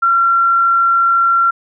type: tone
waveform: sine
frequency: 1367 Hz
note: F6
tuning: 37 cents flat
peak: -9 dBFS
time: 0.02-1.51 s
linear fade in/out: 10 ms
effects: none